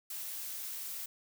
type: noise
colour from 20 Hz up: blue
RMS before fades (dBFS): -41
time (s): 0.1-1.06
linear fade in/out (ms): 5
effects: none